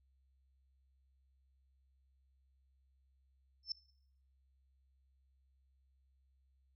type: tone with exponential growth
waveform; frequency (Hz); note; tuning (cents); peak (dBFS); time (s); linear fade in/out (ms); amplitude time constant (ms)
sine; 5310; E8; +12; -32; 3.63-3.72; 2; 18
effects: noise-tail reverb RT60 0.7 s tail -21 dB re dry + added 66 Hz sine -70 dBFS peak until 6.75 s